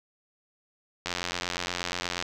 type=click train; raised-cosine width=0.2 ms; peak=-12 dBFS; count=104; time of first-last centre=1.06-2.225 s; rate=88.4 Hz; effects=none